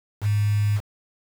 sine tone with quantisation, 103.83 Hz, G#2, in tune, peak -18 dBFS, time 0.21-0.81 s, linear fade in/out 50 ms, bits 6, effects none

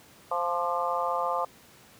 harmonic tone with a mistuned harmonic, 174.61 Hz, F3, in tune, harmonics 3 / 4 / 5 / 6 / 7, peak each -32 / -32 / -32 / -32 / -32 dBFS, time 0.31-1.45 s, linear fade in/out 5 ms, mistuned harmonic 7, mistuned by -36 cents, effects pink hiss -54 dBFS RMS until 1.99 s + high-pass 100 Hz 12 dB/octave

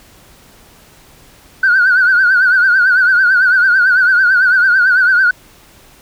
sine tone with vibrato, 1491 Hz, F#6, 13 cents sharp, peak -6 dBFS, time 1.63-5.31 s, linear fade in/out 5 ms, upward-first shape triangle, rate 9 Hz, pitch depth 110 cents each way, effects tanh soft clip ceiling -3 dBFS + pink hiss -44 dBFS RMS until 6.01 s

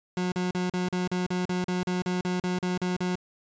30% pulse tone bursts, 181 Hz, F#3, 38 cents flat, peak -23 dBFS, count 16, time 0.17-3.155 s, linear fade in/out 2 ms, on 150 ms, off 39 ms, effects resampled to 16000 Hz

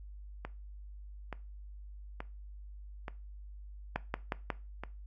two click trains, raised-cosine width 0.5 ms, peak -17 / -24 dBFS, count 4 / 6, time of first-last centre 3.96-4.502 / 0.45-4.836 s, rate 5.53 / 1.14 Hz, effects noise-tail reverb RT60 0.3 s tail -19 dB re dry + added 50 Hz sine -45 dBFS peak until 5.06 s

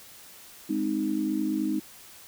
sine chord, Ab major, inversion none, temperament equal, 207.7 / 261.6 / 311.1 Hz, Ab3 / C4 / Eb4, 0 / 0 / 0 cents, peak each -31 / -31 / -27 dBFS, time 0.69-1.8 s, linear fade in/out 10 ms, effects white hiss -49 dBFS RMS until 2.27 s

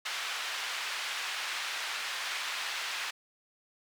white band-pass noise, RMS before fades -36 dBFS, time 0.05-3.11 s, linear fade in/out 10 ms, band 1100 to 3300 Hz, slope 12 dB/octave, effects none

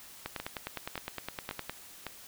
two click trains, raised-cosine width 0.3 ms, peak -20 / -19 dBFS, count 4 / 15, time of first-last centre 0.4-2.067 / 0.26-1.696 s, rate 1.8 / 9.75 Hz, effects white hiss -51 dBFS RMS until 2.27 s

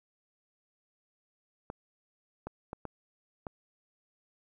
clicks, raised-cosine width 1 ms, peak -24 dBFS, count 5, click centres 1.701 / 2.47 / 2.731 / 2.853 / 3.468 s, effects 11-bit

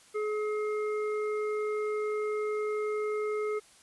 harmonic tone, 424.5 Hz, G#4, 38 cents sharp, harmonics 1 / 3 / 5, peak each -29 / -39 / -43 dBFS, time 0.14-3.6 s, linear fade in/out 20 ms, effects white hiss -58 dBFS RMS until 3.82 s + resampled to 24000 Hz

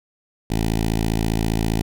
10% pulse tone with notch filter, 55 Hz, A1, in tune, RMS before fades -21 dBFS, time 0.5-1.82 s, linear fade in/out 5 ms, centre 1300 Hz, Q 1.2, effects none

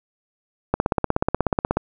click train, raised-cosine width 1 ms, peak -4 dBFS, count 18, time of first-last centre 0.74-1.77 s, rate 16.5 Hz, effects none

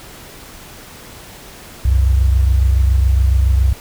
sine tone pair together, 65.41 / 92.57 Hz, C2 / F#2, 0 / +1 cents, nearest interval tritone, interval 601 cents, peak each -10 / -18 dBFS, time 1.85-3.73 s, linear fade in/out 5 ms, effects pink hiss -37 dBFS RMS until 3.8 s

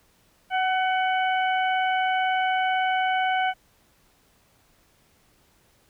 harmonic tone with a mistuned harmonic, 747 Hz, F#5, 16 cents sharp, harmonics 1 / 2 / 3 / 4, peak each -22 / -28 / -32 / -34 dBFS, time 0.5-3.54 s, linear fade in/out 50 ms, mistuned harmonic 2, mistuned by +16 cents, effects pink hiss -62 dBFS RMS until 5.89 s

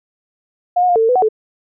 sine tone with pitch steps, 713 / 725 / 705 / 447.5 / 451.3 / 499.6 / 744 / 434.8 Hz, F5 / F#5 / F5 / A4 / A4 / B4 / F#5 / A4, +36 / -35 / +16 / +29 / +44 / +20 / +9 / -21 cents, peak -10 dBFS, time 0.76-1.288 s, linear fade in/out 10 ms, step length 66 ms, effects none

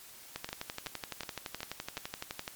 two click trains, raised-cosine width 0.2 ms, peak -21 / -19 dBFS, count 5 / 26, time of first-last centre 0.49-1.977 / 0.36-2.479 s, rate 2.69 / 11.8 Hz, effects white hiss -52 dBFS RMS until 2.55 s + MP3 96 kbps

